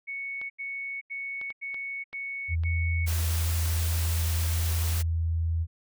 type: tone bursts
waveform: sine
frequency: 2217 Hz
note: C#7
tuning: in tune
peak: -32 dBFS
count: 6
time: 0.07-3.07 s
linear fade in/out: 20 ms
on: 430 ms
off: 84 ms
type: clicks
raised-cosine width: 0.3 ms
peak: -29 dBFS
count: 7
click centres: 0.415 / 1.414 / 1.504 / 1.744 / 2.13 / 2.636 / 3.354 s
type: tone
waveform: sine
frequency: 82.41 Hz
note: E2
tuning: in tune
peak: -24 dBFS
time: 2.48-5.67 s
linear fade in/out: 50 ms
type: noise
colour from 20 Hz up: white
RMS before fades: -35 dBFS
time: 3.06-5.03 s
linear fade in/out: 20 ms
effects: none